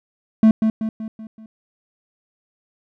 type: tone with echo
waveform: triangle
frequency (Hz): 220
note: A3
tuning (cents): 0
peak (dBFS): -6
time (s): 0.43-0.51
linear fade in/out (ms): 2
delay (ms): 190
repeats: 5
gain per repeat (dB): -6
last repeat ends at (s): 1.46
effects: none